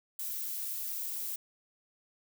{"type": "noise", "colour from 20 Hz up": "violet", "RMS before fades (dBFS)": -37, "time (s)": [0.19, 1.36], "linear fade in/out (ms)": 5, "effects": []}